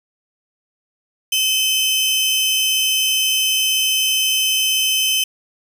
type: tone pair together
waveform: sawtooth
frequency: 2579 / 3067 Hz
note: E7 / G7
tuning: -39 / -38 cents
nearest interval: minor third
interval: 301 cents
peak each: -19 / -13 dBFS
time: 1.32-5.24 s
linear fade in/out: 5 ms
effects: none